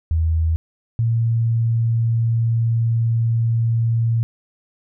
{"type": "tone pair in turn", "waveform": "sine", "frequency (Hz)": [81, 115.08], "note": ["E2", "A#2"], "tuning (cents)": [-30, -22], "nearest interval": "tritone", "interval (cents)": 608, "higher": "second", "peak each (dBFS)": -15, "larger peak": "neither", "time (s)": [[0.11, 0.56], [0.99, 4.23]], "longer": "second", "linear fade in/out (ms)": 0, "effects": []}